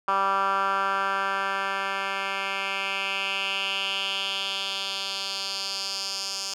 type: tone with band-pass filter sweep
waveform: 10% pulse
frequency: 195.2 Hz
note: G3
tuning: 7 cents flat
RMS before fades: -28 dBFS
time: 0.08-6.54 s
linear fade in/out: 2 ms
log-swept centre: 1200 to 5600 Hz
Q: 3.1
effects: none